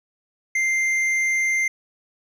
sine tone with hard clipping, 2093 Hz, C7, in tune, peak -20 dBFS, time 0.55-1.68 s, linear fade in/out 5 ms, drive 6 dB, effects none

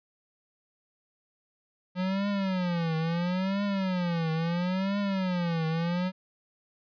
square tone with vibrato, 180 Hz, F#3, 47 cents flat, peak -27 dBFS, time 1.95-6.12 s, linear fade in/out 50 ms, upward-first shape triangle, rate 0.74 Hz, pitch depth 220 cents each way, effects resampled to 11025 Hz

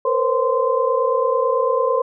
sine tone cluster, 464.1 / 504 / 533 / 1037 Hz, A#4 / B4 / C5 / C6, -8 / +35 / +32 / -16 cents, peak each -21 dBFS, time 0.05-2.02 s, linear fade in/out 5 ms, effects none

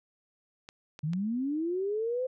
clicks, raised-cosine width 0.2 ms, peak -27 dBFS, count 3, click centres 0.689 / 0.991 / 1.134 s
sine linear sweep, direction up, 143.5 to 522 Hz, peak -28 dBFS, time 1.03-2.27 s, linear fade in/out 10 ms
effects none

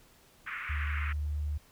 white band-pass noise, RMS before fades -39 dBFS, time 0.46-1.13 s, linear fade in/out 10 ms, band 1200 to 2400 Hz, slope 48 dB/octave
sine tone with pitch glide, 74 to 74.43 Hz, D2 to D2, +14 to +24 cents, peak -30 dBFS, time 0.69-1.58 s, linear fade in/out 10 ms, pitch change +10 cents, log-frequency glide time 0.99-1.38 s
effects pink hiss -61 dBFS RMS until 1.71 s

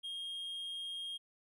triangle tone, 3238 Hz, G#7, 45 cents flat, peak -38 dBFS, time 0.03-1.18 s, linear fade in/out 20 ms, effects none

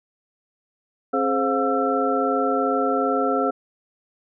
sine tone cluster, 268.8 / 421.4 / 524 / 710 / 1337 Hz, C4 / G#4 / C5 / F5 / E6, +47 / +25 / +2 / +28 / +24 cents, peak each -25 dBFS, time 1.13-3.51 s, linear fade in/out 10 ms, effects none

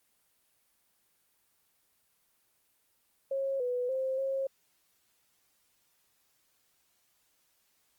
sine tone with pitch steps, 543 / 494.4 / 526 / 539 Hz, C#5 / B4 / C5 / C#5, -36 / +2 / +9 / -49 cents, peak -29 dBFS, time 3.31-4.47 s, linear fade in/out 5 ms, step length 290 ms, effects white hiss -72 dBFS RMS until 7.98 s + Opus 24 kbps

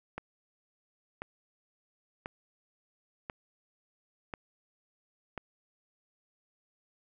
click train, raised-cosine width 0.5 ms, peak -22 dBFS, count 6, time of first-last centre 0.18-5.378 s, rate 0.962 Hz, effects none

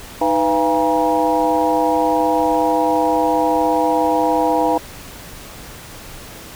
sine tone cluster, 311.9 / 496.7 / 682 / 814 / 951 Hz, D#4 / B4 / F5 / G#5 / A#5, +4 / +10 / -41 / -35 / +34 cents, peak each -20 dBFS, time 0.21-4.78 s, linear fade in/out 5 ms, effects pink hiss -36 dBFS RMS until 6.55 s

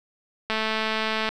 click train, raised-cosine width 0.3 ms, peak -10 dBFS, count 174, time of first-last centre 0.5-1.29 s, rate 219 Hz, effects none

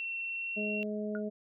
sine tone with pitch glide, 2712 to 2731 Hz, E7 to F7, +49 to -39 cents, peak -34 dBFS, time 0-0.83 s, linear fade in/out 0 ms, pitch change +12 cents, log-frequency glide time 0.27-0.71 s
harmonic tone, 210.8 Hz, G#3, 26 cents sharp, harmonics 1 / 2 / 3, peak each -35 / -38 / -40 dBFS, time 0.56-1.3 s, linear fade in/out 20 ms
sine tone with exponential decay, 1443 Hz, F#6, 44 cents flat, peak -35 dBFS, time 1.15-1.23 s, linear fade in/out 1 ms, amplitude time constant 17 ms
effects none

